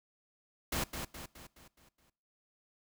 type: noise with echo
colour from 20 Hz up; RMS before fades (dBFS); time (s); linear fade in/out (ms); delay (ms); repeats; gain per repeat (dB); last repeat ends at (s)
pink; -34; 0.72-0.84; 5; 210; 6; -6; 2.1
effects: noise-tail reverb RT60 0.6 s tail -22 dB re dry